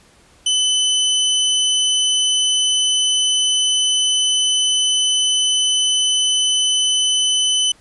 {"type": "tone", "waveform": "sawtooth", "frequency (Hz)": 3020, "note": "F#7", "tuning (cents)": 35, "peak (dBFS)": -11, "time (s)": [0.46, 7.72], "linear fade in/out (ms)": 5, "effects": ["pink hiss -51 dBFS RMS until 7.8 s", "resampled to 24000 Hz"]}